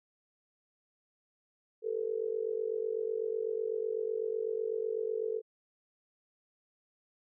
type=tone with amplitude modulation; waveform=sine; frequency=443.9 Hz; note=A4; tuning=15 cents sharp; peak=-27 dBFS; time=1.82-5.42 s; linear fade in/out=50 ms; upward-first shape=sine; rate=48 Hz; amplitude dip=90%; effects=none